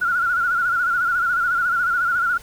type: tone with vibrato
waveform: sine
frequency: 1417 Hz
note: F6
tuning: 25 cents sharp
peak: -17 dBFS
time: 0.01-2.38 s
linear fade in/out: 10 ms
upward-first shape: sine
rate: 14 Hz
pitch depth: 79 cents each way
effects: pink hiss -44 dBFS RMS until 2.42 s